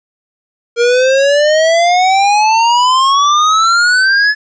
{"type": "exponential sweep", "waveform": "square", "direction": "up", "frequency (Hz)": [466.2, 1723], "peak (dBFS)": -8, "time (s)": [0.76, 4.35], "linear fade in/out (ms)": 50, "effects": ["resampled to 16000 Hz", "8-bit"]}